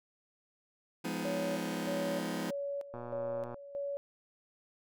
sawtooth chord, F half-diminished seventh, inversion none, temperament just, 174.61 / 209.5 / 251.4 / 314.3 Hz, F3 / Ab3 / Cb4 / Eb4, 0 / +15 / +31 / +18 cents, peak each -36 dBFS, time 1.04-2.51 s, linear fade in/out 10 ms
sine tone with tremolo, 564 Hz, C#5, 30 cents sharp, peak -34 dBFS, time 1.25-3.97 s, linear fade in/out 0 ms, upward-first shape square, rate 1.6 Hz, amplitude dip 75%
click train, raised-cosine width 1 ms, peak -30 dBFS, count 74, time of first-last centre 2.94-3.543 s, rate 121 Hz
effects none

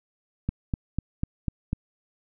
click train, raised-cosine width 5 ms, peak -13 dBFS, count 6, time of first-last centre 0.49-1.731 s, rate 4.03 Hz, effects none

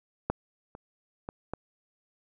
clicks, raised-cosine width 1 ms, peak -12 / -29 / -22 / -19 dBFS, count 4, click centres 0.3 / 0.751 / 1.289 / 1.536 s, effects none

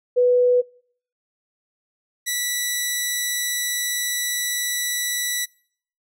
sine / 10% pulse tone pair in turn, 493.9 / 1959.7 Hz, B4 / B6, 0 / -14 cents, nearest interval 2 octaves, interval 2386 cents, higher second, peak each -13 dBFS, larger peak neither, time 0.16-0.62 / 2.26-5.46 s, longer second, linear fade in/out 20 ms, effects noise-tail reverb RT60 0.6 s tail -26 dB re dry

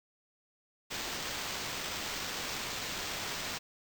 white noise with sample-and-hold, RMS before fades -38 dBFS, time 0.9-3.59 s, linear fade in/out 20 ms, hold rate 11025 Hz, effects none

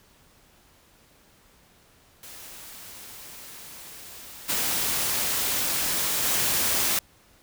white noise with level steps, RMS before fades -43 / -26 / -24 dBFS, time 2.23-6.99 s, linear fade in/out 2 ms, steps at 4.48 / 6.22 s, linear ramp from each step 20 ms, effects pink hiss -58 dBFS RMS until 7.42 s

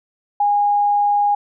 sine tone, 820 Hz, G#5, 22 cents flat, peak -13 dBFS, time 0.4-1.35 s, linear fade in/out 5 ms, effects none

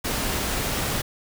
pink noise, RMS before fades -26 dBFS, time 0.04-1.02 s, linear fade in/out 10 ms, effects none

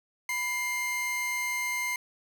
45% pulse tone pair together, 989.6 / 2109 Hz, B5 / C7, +3 / +13 cents, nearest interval octave + minor second, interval 1310 cents, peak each -37 / -29 dBFS, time 0.29-1.96 s, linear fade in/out 2 ms, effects none

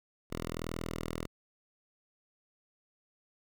5% pulse tone, 40.93 Hz, E1, 12 cents flat, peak -25 dBFS, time 0.3-1.27 s, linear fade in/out 20 ms, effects none

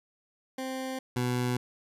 20% pulse tone pair in turn, 261.6 / 123.82 Hz, C4 / B2, 0 / +5 cents, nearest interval octave + minor second, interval 1295 cents, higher first, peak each -28 / -22 dBFS, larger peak second, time 0.58-0.99 / 1.16-1.57 s, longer neither, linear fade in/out 5 ms, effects resampled to 32000 Hz

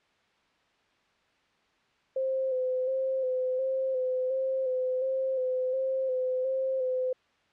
sine tone with vibrato, 519 Hz, C5, 14 cents flat, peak -26 dBFS, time 2.16-7.13 s, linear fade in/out 5 ms, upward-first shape square, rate 1.4 Hz, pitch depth 27 cents each way, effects white hiss -67 dBFS RMS until 7.52 s + low-pass 3000 Hz 12 dB/octave

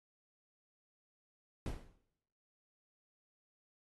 brown noise with exponential decay, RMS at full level -34 dBFS, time 1.66-1.96 s, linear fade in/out 2 ms, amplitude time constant 65 ms, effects noise-tail reverb RT60 0.8 s tail -17 dB re dry + AAC 32 kbps

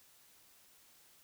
silence, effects white hiss -64 dBFS RMS until 1.23 s

